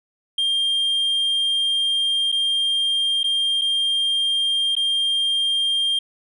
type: tone with dropouts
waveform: sine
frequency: 3200 Hz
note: G7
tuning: 35 cents sharp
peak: -15 dBFS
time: 0.38-5.99 s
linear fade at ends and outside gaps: 5 ms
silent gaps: 2.318-2.324 / 3.232-3.241 / 3.613-3.617 / 4.753-4.765 s
effects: tanh soft clip ceiling -17 dBFS